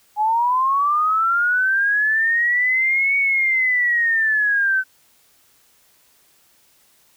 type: linear two-way sweep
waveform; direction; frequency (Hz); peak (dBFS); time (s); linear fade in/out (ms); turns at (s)
sine; up then down; 830.6 to 2239 to 1516; -15; 0.16-4.84; 50; 3.17
effects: white hiss -57 dBFS RMS until 7.16 s